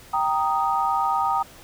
sine chord, Eb major, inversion first, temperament equal, 784 / 932.3 / 1244.5 Hz, G5 / Bb5 / Eb6, 0 / 0 / 0 cents, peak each -24 dBFS, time 0.13-1.43 s, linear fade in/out 10 ms, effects pink hiss -47 dBFS RMS until 1.63 s

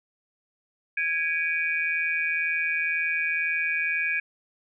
sine tone cluster, 1655 / 2304 / 2466 Hz, G#6 / D7 / D#7, -6 / -34 / -16 cents, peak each -28 dBFS, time 0.97-4.2 s, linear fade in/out 5 ms, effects none

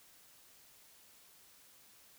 silence, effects white hiss -62 dBFS RMS until 2.18 s

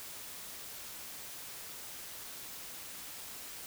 silence, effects white hiss -46 dBFS RMS until 3.66 s

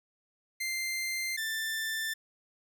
sawtooth tone pair in turn, 2089 / 1774.3 Hz, C7 / A6, -3 / +14 cents, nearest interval minor third, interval 283 cents, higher first, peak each -28 dBFS, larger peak neither, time 0.6-1.37 / 1.37-2.14 s, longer neither, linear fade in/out 10 ms, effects none

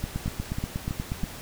two click trains, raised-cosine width 5 ms, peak -17 / -16 dBFS, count 4 / 11, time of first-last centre 0.26-1.234 / 0.04-1.239 s, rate 3.08 / 8.34 Hz, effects pink hiss -41 dBFS RMS until 1.41 s

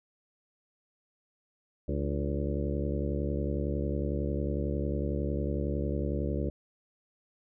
harmonic tone with a mistuned harmonic, 71 Hz, C#2, 42 cents sharp, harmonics 1 / 2 / 3 / 4 / 5 / 6 / 7 / 8, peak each -32 / -35 / -37 / -38 / -39 / -40 / -40 / -41 dBFS, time 1.88-6.5 s, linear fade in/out 5 ms, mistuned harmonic 4, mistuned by +80 cents, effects none

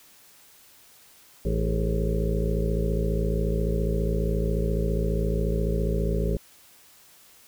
harmonic tone with a mistuned harmonic, 54.5 Hz, A1, 16 cents flat, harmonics 1 / 2 / 3 / 4 / 6 / 7 / 8 / 9 / 10, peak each -25 / -33 / -29 / -34 / -39 / -32 / -34 / -39 / -36 dBFS, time 1.45-6.37 s, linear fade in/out 5 ms, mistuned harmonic 7, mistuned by +84 cents, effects white hiss -54 dBFS RMS until 7.47 s

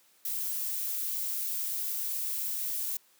violet noise, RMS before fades -33 dBFS, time 0.25-2.97 s, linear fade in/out 2 ms, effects white hiss -64 dBFS RMS until 3.19 s + high-pass 200 Hz 12 dB/octave

